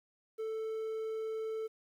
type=tone; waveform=triangle; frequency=441.3 Hz; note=A4; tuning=5 cents sharp; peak=-33 dBFS; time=0.38-1.68 s; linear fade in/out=20 ms; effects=11-bit